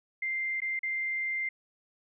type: tone with dropouts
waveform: sine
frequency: 2093 Hz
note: C7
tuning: in tune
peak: -29 dBFS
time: 0.22-1.49 s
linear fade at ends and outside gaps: 5 ms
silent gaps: 0.604-0.618 / 0.792-0.831 s
effects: none